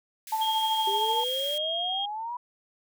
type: high-pass noise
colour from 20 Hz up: white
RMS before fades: -42 dBFS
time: 0.27-1.58 s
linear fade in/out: 2 ms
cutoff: 1500 Hz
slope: 96 dB/octave
type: tone with tremolo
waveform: sine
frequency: 880 Hz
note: A5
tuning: in tune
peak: -23 dBFS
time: 0.32-1.24 s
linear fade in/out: 5 ms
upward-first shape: sine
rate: 13 Hz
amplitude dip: 45%
type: tone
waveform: sine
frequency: 3244 Hz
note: G#7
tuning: 41 cents flat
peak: -28 dBFS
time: 0.41-2.06 s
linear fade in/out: 10 ms
type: exponential sweep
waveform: sine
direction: up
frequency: 390 to 987.8 Hz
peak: -31 dBFS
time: 0.87-2.37 s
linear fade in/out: 5 ms
effects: none